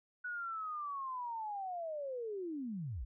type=linear sweep; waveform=sine; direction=down; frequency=1480 to 44.85 Hz; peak=-38 dBFS; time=0.24-3.05 s; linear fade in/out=10 ms; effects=none